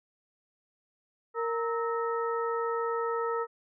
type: harmonic tone with a mistuned harmonic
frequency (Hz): 463.6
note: A#4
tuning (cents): -10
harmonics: 1 / 2 / 3 / 4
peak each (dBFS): -30 / -36 / -33 / -43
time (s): 1.34-3.47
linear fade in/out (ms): 50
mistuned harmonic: 3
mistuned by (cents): -120
effects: none